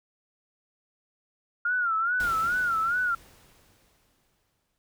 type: tone with vibrato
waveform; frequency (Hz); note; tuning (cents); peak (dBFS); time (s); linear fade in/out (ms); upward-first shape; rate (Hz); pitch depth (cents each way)
sine; 1396.9; F6; 0; -23; 1.65-3.15; 5; sine; 2.4; 120
type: noise with exponential decay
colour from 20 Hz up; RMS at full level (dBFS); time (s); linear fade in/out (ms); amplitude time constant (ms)
pink; -38; 2.2-4.78; 0; 560
effects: none